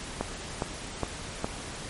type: click train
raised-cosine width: 1 ms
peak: -13 dBFS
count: 4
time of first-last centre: 0.21-1.445 s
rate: 2.43 Hz
effects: pink hiss -39 dBFS RMS until 1.89 s + MP3 48 kbps